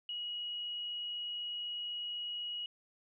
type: tone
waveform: sine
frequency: 2904 Hz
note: F#7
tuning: 33 cents flat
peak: -37 dBFS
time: 0.09-2.66 s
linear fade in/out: 2 ms
effects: none